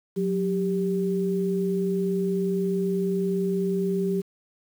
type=tone pair together; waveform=sine; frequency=182.8 / 393.2 Hz; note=F#3 / G4; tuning=-21 / +5 cents; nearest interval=octave + minor second; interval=1326 cents; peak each=-25 dBFS; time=0.16-4.22 s; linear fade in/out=20 ms; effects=8-bit